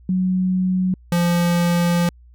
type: tone pair in turn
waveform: sine / square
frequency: 185 / 173.06 Hz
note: F#3 / F3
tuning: 0 / -15 cents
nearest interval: minor second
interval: 115 cents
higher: first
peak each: -16 dBFS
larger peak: neither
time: 0.09-0.94 / 1.12-2.09 s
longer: second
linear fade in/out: 2 ms
effects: added 60 Hz sine -44 dBFS peak until 2.34 s